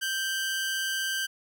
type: tone pair together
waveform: sawtooth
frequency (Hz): 1568 / 2960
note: G6 / F#7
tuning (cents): 0 / 0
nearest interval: major seventh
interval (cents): 1100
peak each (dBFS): -25 / -32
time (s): 0.01-1.27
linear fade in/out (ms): 20
effects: none